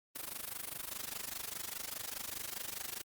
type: noise with amplitude modulation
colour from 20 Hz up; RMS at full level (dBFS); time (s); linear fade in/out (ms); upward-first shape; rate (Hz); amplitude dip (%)
white; -39; 0.15-3.02; 10; sine; 24.9; 85
effects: Opus 32 kbps